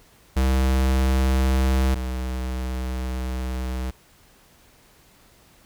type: tone pair in turn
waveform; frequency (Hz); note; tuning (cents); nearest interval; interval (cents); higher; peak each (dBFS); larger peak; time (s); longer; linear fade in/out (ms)
square; 65.41 / 63.66; C2 / C2; 0 / -47; unison; 47; first; -18 / -26; first; 0.36-1.95 / 1.95-3.91; second; 10
effects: pink hiss -55 dBFS RMS until 5.65 s